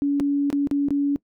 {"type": "tone with dropouts", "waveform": "sine", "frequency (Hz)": 283.8, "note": "C#4", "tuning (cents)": 41, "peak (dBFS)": -18, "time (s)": [0.02, 1.16], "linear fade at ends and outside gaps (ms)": 0, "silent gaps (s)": [[0.199, 0.205], [0.502, 0.528], [0.672, 0.712], [0.885, 0.906]], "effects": ["noise-tail reverb RT60 0.1 s tail -22 dB re dry"]}